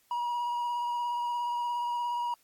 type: tone with vibrato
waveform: triangle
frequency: 960 Hz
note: B5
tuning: 49 cents flat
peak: -27 dBFS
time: 0.11-2.34 s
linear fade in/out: 2 ms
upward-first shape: sine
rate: 17 Hz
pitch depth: 17 cents each way
effects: white hiss -67 dBFS RMS until 2.43 s + AAC 64 kbps